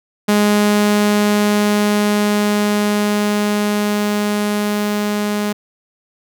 sawtooth tone with level ramp, 207.7 Hz, G#3, in tune, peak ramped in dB -7 to -13 dBFS, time 0.28-5.53 s, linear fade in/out 10 ms, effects none

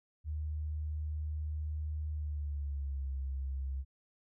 sine tone with pitch glide, 76.3 to 67.19 Hz, D#2 to C2, -33 to +47 cents, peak -34 dBFS, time 0.24-3.85 s, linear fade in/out 50 ms, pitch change -220 cents, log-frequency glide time 2.11-3.11 s, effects none

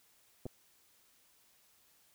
clicks, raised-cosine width 2 ms, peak -29 dBFS, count 2, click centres 0.456 / 0.464 s, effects white hiss -68 dBFS RMS until 2.14 s

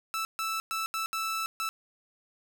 sawtooth tone bursts at uneven times, 1318.5 Hz, E6, in tune, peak -26 dBFS, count 6, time 0.14-0.25 / 0.39-0.6 / 0.71-0.86 / 0.94-1.06 / 1.13-1.46 / 1.6-1.69 s, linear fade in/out 0 ms, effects none

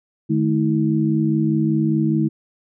sine tone cluster, 150.7 / 215.7 / 322.2 Hz, D3 / A3 / E4, +45 / -34 / -39 cents, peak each -20 dBFS, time 0.29-2.29 s, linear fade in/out 20 ms, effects none

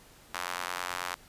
sawtooth tone with high-pass filter, 89.3 Hz, F2, 39 cents sharp, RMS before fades -36 dBFS, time 0.34-1.15 s, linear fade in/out 5 ms, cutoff 1100 Hz, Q 1.4, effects pink hiss -56 dBFS RMS until 1.28 s + resampled to 32000 Hz

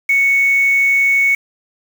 sine tone with quantisation, 2217 Hz, C#7, in tune, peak -10 dBFS, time 0.09-1.35 s, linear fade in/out 5 ms, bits 5, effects none

